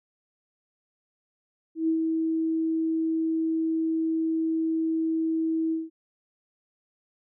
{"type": "tone with ADSR envelope", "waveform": "sine", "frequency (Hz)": 323, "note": "E4", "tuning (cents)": -35, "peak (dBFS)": -20, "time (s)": [1.75, 5.9], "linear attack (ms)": 130, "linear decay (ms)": 95, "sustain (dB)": -3, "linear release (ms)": 180, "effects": []}